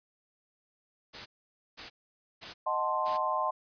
white noise bursts, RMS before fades -41 dBFS, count 4, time 1.13-3.18 s, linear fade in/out 20 ms, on 130 ms, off 510 ms
sine chord, D# diminished seventh, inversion none, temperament equal, 622.3 / 740 / 880 / 1046.5 Hz, D#5 / F#5 / A5 / C6, 0 / 0 / 0 / 0 cents, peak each -34 / -36 / -34 / -30 dBFS, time 2.66-3.51 s, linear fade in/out 10 ms
effects resampled to 11025 Hz

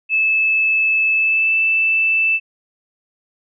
sine tone with pitch glide, 2614 to 2643 Hz, E7 to E7, -15 to +4 cents, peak -13 dBFS, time 0.09-2.4 s, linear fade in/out 50 ms, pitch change +19 cents, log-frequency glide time 1.13-1.55 s, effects none

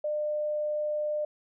sine tone, 601 Hz, D5, 40 cents sharp, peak -27 dBFS, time 0.04-1.25 s, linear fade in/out 5 ms, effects none

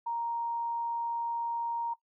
sine tone, 934 Hz, A#5, 3 cents sharp, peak -30 dBFS, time 0.06-1.94 s, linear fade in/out 10 ms, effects noise-tail reverb RT60 0.1 s tail -17 dB re dry

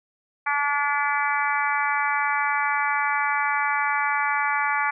harmonic tone, 287.9 Hz, D4, 34 cents flat, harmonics 3 / 4 / 5 / 6 / 7 / 8, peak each -26 / -27 / -28 / -29 / -29 / -30 dBFS, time 0.46-4.91 s, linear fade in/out 10 ms, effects none

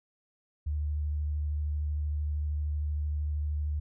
sine tone with vibrato, 74.6 Hz, D2, 28 cents sharp, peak -28 dBFS, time 0.66-3.8 s, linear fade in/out 10 ms, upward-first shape sine, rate 13 Hz, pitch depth 17 cents each way, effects none

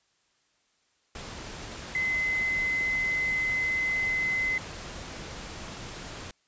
sine tone in noise, 2045 Hz, C7, 40 cents flat, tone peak -25 dBFS, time 1.95-4.58 s, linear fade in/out 2 ms, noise pink, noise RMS -40 dBFS, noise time 1.15-6.31 s, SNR +12 dB, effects white hiss -70 dBFS RMS until 6.47 s + resampled to 16000 Hz

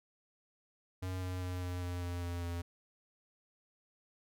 square tone with pitch steps, 92.5 / 91.54 / 90.6 / 89.66 / 88.73 / 87.81 / 86.91 / 86.01 Hz, F#2 / F#2 / F#2 / F2 / F2 / F2 / F2 / F2, 0 / -18 / -36 / +46 / +28 / +10 / -8 / -26 cents, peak -37 dBFS, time 1.02-2.62 s, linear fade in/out 10 ms, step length 200 ms, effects none

